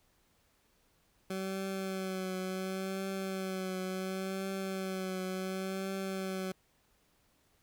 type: tone with vibrato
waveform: 20% pulse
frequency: 189.5 Hz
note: F#3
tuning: 42 cents sharp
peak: -30 dBFS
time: 1.3-6.52 s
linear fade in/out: 5 ms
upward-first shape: triangle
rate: 0.7 Hz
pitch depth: 34 cents each way
effects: pink hiss -71 dBFS RMS until 7.62 s